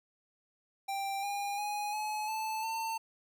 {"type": "tone with pitch steps", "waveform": "square", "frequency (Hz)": [787, 808.2, 830, 852.3, 875.3, 898.8], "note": ["G5", "G#5", "G#5", "G#5", "A5", "A5"], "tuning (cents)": [7, -47, -1, 45, -9, 37], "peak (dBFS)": -34, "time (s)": [0.88, 2.98], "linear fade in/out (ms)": 10, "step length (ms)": 350, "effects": []}